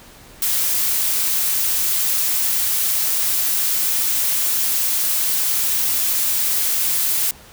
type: noise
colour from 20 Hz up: blue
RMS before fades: -19 dBFS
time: 0.42-7.31 s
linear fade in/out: 2 ms
effects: pink hiss -44 dBFS RMS until 7.52 s